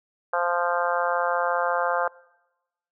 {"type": "harmonic tone", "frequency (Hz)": 174.3, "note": "F3", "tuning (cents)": -3, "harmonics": [3, 4, 5, 6, 7, 8, 9], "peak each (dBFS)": [-27, -28, -29, -30, -30, -31, -32], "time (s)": [0.33, 2.08], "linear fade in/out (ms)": 5, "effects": ["noise-tail reverb RT60 1.0 s tail -23 dB re dry"]}